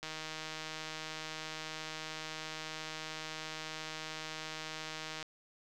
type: click train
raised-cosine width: 0.2 ms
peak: -24 dBFS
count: 817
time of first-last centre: 0.03-5.227 s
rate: 157 Hz
effects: none